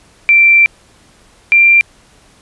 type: tone pair in turn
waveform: sine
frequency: 2350 / 2370 Hz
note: D7 / D7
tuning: +1 / +15 cents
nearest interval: unison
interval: 14 cents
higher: second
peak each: -4 dBFS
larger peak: neither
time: 0.29-0.66 / 1.52-1.81 s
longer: first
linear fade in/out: 0 ms
effects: pink hiss -47 dBFS RMS until 2.41 s + resampled to 24000 Hz